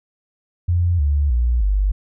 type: tone with pitch steps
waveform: sine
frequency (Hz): 87.31 / 72.16 / 59.63 / 49.28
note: F2 / D2 / A#1 / G1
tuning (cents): 0 / -30 / +40 / +10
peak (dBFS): -14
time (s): 0.68-1.92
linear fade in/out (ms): 10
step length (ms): 310
effects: none